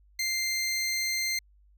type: tone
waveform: 20% pulse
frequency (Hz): 2092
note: C7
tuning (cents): -1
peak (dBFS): -22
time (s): 0.19-1.39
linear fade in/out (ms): 5
effects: added 50 Hz sine -57 dBFS peak until 1.77 s